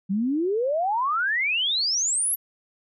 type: exponential sweep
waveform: sine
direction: up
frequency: 184.6 to 11840 Hz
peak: -21 dBFS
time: 0.09-2.36 s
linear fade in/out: 20 ms
effects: none